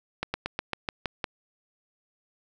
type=slowing click train; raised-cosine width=0.3 ms; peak=-12 dBFS; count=8; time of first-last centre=0.23-1.242 s; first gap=110 ms; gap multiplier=1.09; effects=none